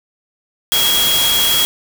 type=tone in noise; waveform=sine; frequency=3300 Hz; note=G#7; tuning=12 cents flat; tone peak=-14 dBFS; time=0.72-1.65 s; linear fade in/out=0 ms; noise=white; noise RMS=-17 dBFS; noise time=0.72-1.65 s; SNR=0 dB; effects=none